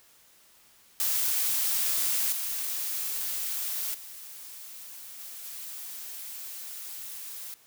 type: noise with level steps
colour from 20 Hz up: blue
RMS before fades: -27 / -32 / -44 / -42 / -40 dBFS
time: 1-7.54 s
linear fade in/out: 0 ms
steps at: 2.32 / 3.94 / 5.19 / 5.44 s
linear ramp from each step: 5 ms
effects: white hiss -59 dBFS RMS until 7.66 s